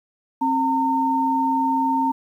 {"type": "tone pair together", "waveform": "sine", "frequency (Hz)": [266.6, 912], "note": ["C4", "A#5"], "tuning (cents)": [33, -38], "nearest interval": "octave + major sixth", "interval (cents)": 2129, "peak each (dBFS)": [-22, -19], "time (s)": [0.41, 2.12], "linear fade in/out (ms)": 10, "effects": ["9-bit"]}